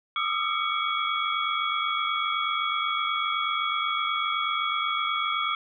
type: tone cluster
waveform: sine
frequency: 1202 / 1250 / 1341 / 2248 / 3338 Hz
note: D6 / D#6 / E6 / C#7 / G#7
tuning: +40 / +8 / +29 / +24 / +8 cents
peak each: -31 dBFS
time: 0.16-5.55 s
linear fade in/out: 2 ms
effects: none